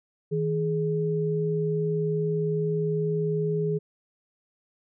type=tone pair together; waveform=sine; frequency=159.6 / 418.8 Hz; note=D#3 / G#4; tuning=+44 / +15 cents; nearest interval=octave + perfect fourth; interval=1671 cents; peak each=-26 dBFS; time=0.31-3.79 s; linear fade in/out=20 ms; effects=none